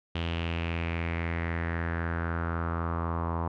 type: tone with low-pass filter sweep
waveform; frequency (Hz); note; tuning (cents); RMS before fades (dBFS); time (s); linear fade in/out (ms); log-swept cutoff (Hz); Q
sawtooth; 83.8; E2; +29; -31; 0.15-3.48; 5; 3100 to 1000; 4.3
effects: none